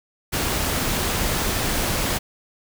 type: noise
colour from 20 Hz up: pink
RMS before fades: -23 dBFS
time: 0.32-2.19 s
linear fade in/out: 20 ms
effects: none